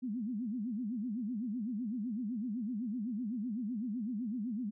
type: tone with vibrato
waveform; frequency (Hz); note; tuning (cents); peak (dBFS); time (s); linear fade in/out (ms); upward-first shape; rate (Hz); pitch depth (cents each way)
sine; 227.7; A#3; -40; -34; 0.02-4.71; 20; sine; 7.9; 230
effects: none